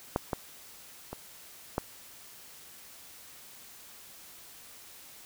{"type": "clicks", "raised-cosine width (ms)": 1, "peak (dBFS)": [-12, -15, -23, -14], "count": 4, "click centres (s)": [0.161, 0.332, 1.13, 1.781], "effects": ["white hiss -51 dBFS RMS until 5.25 s"]}